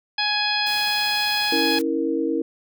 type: harmonic tone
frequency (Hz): 836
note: G#5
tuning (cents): +11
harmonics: 1 / 2 / 3 / 4 / 5 / 6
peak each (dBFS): -27 / -27 / -27 / -27 / -27 / -27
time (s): 0.18-1.79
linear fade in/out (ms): 5
type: noise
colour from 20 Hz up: white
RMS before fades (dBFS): -36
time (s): 0.66-1.82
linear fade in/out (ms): 10
type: chord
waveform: sine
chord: A# diminished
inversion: first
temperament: equal with one note detuned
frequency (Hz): 277.2 / 326.2 / 466.2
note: C#4 / E4 / A#4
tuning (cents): 0 / -18 / 0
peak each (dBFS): -26 / -23 / -25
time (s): 1.52-2.42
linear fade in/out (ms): 5
effects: none